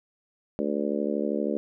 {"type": "harmonic tone", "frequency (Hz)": 72.7, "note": "D2", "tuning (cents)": -17, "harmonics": [3, 4, 5, 6, 7, 8], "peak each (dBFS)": [-30, -31, -32, -33, -33, -34], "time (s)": [0.59, 1.57], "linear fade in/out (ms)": 0, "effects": []}